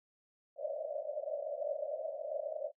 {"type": "band-pass noise", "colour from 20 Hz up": "pink", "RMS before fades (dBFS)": -39, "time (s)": [0.56, 2.72], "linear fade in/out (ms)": 50, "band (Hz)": [560, 640], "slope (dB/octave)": 96, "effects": ["noise-tail reverb RT60 0.1 s tail -22 dB re dry"]}